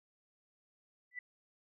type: tone with exponential growth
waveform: sine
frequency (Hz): 1980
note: B6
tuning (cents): +4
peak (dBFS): -36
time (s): 1.11-1.19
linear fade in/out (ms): 5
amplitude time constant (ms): 17
effects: none